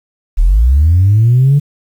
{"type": "linear sweep", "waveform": "sine", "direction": "up", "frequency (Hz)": [34.72, 146.83], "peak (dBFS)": -4, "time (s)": [0.37, 1.6], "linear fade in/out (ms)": 20, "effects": ["tanh soft clip ceiling -2 dBFS", "7-bit"]}